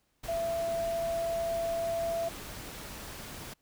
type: tone in noise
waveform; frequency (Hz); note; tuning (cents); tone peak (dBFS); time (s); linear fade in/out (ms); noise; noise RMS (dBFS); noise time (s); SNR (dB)
sine; 670; E5; +28; -29; 0.28-2.29; 10; pink; -43; 0.23-3.54; +11
effects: pink hiss -74 dBFS RMS until 3.61 s